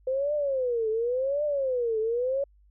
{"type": "tone with vibrato", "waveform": "sine", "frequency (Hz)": 510, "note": "C5", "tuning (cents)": -44, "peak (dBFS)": -24, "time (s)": [0.07, 2.44], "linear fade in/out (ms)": 5, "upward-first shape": "triangle", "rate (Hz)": 0.91, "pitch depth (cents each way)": 290, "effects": ["added 50 Hz sine -56 dBFS peak until 2.7 s"]}